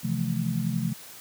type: chord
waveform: sine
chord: F major seventh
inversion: second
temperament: just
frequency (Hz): 130.96 / 163.7 / 174.61 / 218.3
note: C3 / E3 / F3 / A3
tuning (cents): +2 / -12 / 0 / -13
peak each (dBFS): -30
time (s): 0.03-0.94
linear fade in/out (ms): 20
effects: white hiss -45 dBFS RMS until 1.2 s + high-pass 80 Hz 12 dB/octave